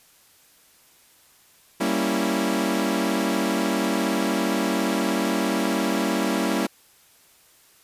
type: chord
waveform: sawtooth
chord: G diminished seventh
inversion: none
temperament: equal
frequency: 196 / 233.1 / 277.2 / 329.6 Hz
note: G3 / Bb3 / Db4 / Fb4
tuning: 0 / 0 / 0 / 0 cents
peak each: -23 dBFS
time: 1.8-6.67 s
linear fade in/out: 10 ms
effects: white hiss -56 dBFS RMS until 7.83 s + resampled to 32000 Hz